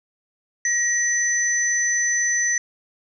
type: tone pair together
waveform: sine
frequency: 1898 / 6026 Hz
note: A#6 / F#8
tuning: +31 / +31 cents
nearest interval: octave + minor sixth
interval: 2000 cents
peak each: -21 dBFS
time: 0.65-2.58 s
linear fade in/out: 2 ms
effects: none